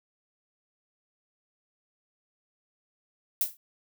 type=noise with exponential decay; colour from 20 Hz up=violet; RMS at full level=-22 dBFS; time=3.41-3.57 s; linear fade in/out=2 ms; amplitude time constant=34 ms; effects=none